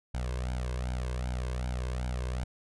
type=tone with flanger; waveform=sawtooth; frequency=62.2 Hz; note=B1; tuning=13 cents sharp; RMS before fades=-33 dBFS; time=0.14-2.44 s; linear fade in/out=5 ms; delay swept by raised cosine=1.3 to 1.93 ms; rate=2.6 Hz; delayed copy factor=+0.85; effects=resampled to 24000 Hz